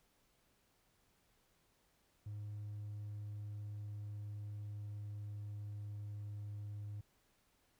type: tone with pitch glide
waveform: triangle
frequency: 104.2 to 103.42 Hz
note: G#2 to G#2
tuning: +6 to -7 cents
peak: -40 dBFS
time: 2.26-7.01 s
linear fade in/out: 5 ms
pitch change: -13 cents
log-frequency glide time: 2.39-6.35 s
effects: tanh soft clip ceiling -38 dBFS + pink hiss -75 dBFS RMS until 7.79 s